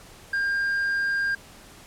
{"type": "tone with tanh clipping", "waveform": "sine", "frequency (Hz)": 1603, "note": "G6", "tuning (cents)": 38, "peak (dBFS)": -23, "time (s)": [0.33, 1.35], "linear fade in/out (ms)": 5, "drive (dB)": 3, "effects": ["pink hiss -48 dBFS RMS until 1.86 s", "low-pass 12000 Hz 12 dB/octave"]}